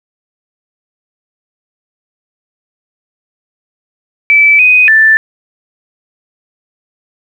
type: tone with pitch steps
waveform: sine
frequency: 2311 / 2499 / 1766 Hz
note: D7 / D#7 / A6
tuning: -28 / +7 / +6 cents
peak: -3 dBFS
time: 4.3-5.17 s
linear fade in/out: 0 ms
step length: 290 ms
effects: 7-bit